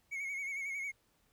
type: tone with vibrato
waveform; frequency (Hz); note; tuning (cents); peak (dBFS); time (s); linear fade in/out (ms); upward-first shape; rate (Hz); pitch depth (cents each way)
triangle; 2210; C#7; -6; -35; 0.11-0.92; 20; sine; 11; 55
effects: pink hiss -73 dBFS RMS until 1.32 s